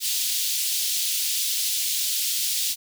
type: high-pass noise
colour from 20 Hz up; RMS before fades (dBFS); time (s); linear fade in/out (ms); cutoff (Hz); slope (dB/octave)
pink; -25; 0-2.76; 50; 3300; 24
effects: none